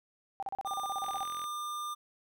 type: tone bursts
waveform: sine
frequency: 784 Hz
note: G5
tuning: in tune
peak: -33 dBFS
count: 14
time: 0.4-1.232 s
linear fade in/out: 0 ms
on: 26 ms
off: 36 ms
type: tone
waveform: square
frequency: 1200 Hz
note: D6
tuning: 37 cents sharp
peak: -36 dBFS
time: 0.65-1.95 s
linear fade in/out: 20 ms
type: click train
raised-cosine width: 0.3 ms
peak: -32 dBFS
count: 18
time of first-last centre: 1.04-1.441 s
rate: 42.4 Hz
effects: none